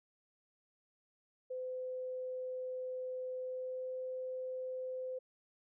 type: tone with pitch glide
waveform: sine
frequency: 510 to 513 Hz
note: C5 to C5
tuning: -44 to -34 cents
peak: -38 dBFS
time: 1.5-5.19 s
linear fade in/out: 10 ms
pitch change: +10 cents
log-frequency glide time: 3.38-3.94 s
effects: none